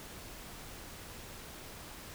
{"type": "silence", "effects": ["pink hiss -48 dBFS RMS until 2.14 s"]}